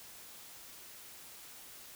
silence, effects white hiss -52 dBFS RMS until 1.95 s

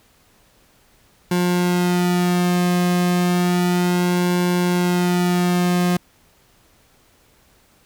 sawtooth tone with flanger, 177.8 Hz, F3, 31 cents sharp, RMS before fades -18 dBFS, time 1.31-5.97 s, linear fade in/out 5 ms, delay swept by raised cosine 1.6 to 2.14 ms, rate 0.32 Hz, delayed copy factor -0.85, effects pink hiss -56 dBFS RMS until 7.85 s

